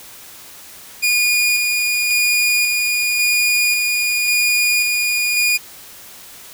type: tone with tremolo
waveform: sawtooth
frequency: 2441 Hz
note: D#7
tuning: 34 cents flat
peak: -10 dBFS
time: 1.02-5.58 s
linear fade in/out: 20 ms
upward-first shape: square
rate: 0.92 Hz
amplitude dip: 25%
effects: white hiss -39 dBFS RMS until 6.53 s